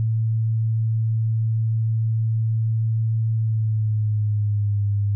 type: tone with pitch glide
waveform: sine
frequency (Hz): 111.7 to 101.84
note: A2 to G#2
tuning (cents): +27 to -33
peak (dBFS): -18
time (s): 0-5.15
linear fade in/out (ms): 0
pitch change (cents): -160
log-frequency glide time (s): 3.33-4.84
effects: none